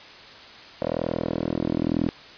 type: tone with band-pass filter sweep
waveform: 10% pulse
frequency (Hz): 41.03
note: E1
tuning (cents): -7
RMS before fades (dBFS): -26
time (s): 0.82-2.09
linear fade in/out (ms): 0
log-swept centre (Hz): 530 to 290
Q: 2.8
effects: white hiss -44 dBFS RMS until 2.37 s + resampled to 11025 Hz